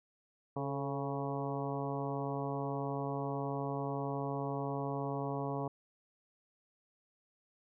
harmonic tone with a mistuned harmonic, 138.59 Hz, C#3, in tune, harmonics 1 / 2 / 3 / 4 / 5 / 6 / 7 / 8, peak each -39 / -41 / -41 / -44 / -43 / -46 / -45 / -47 dBFS, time 0.56-5.68 s, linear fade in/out 5 ms, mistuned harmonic 3, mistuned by +46 cents, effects none

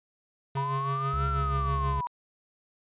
square tone with tremolo, 137 Hz, C#3, 20 cents flat, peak -29 dBFS, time 0.55-2.01 s, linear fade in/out 5 ms, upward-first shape sine, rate 6.2 Hz, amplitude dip 50%
sine exponential two-way sweep, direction up then down, 962 to 1371 to 962 Hz, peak -29 dBFS, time 0.57-2.07 s, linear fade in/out 0 ms, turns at 1.28 s
triangle tone, 67.8 Hz, C#2, 38 cents flat, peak -27 dBFS, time 1.13-2 s, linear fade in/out 10 ms
effects resampled to 8000 Hz

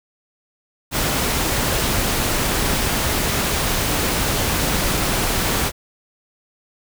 pink noise, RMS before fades -20 dBFS, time 0.91-5.72 s, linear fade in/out 50 ms, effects none

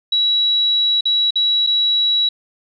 sine tone with dropouts, 3900 Hz, B7, 23 cents flat, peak -13 dBFS, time 0.12-2.29 s, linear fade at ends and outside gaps 5 ms, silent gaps 1.009-1.054 / 1.307-1.356 / 1.666-1.671 s, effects none

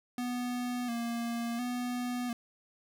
square tone with vibrato, 240 Hz, B3, 49 cents flat, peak -33 dBFS, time 0.18-2.33 s, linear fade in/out 2 ms, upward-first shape square, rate 0.71 Hz, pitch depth 43 cents each way, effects none

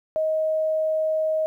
sine tone, 629 Hz, D#5, 19 cents sharp, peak -20 dBFS, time 0.16-1.46 s, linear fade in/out 0 ms, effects 10-bit

